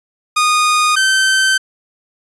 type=tone pair in turn; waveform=sawtooth; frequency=1231 / 1545.2 Hz; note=D#6 / G6; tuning=-19 / -25 cents; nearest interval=major third; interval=394 cents; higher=second; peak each=-7 dBFS; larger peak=neither; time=0.36-0.96 / 0.96-1.58 s; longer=second; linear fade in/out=10 ms; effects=resampled to 24000 Hz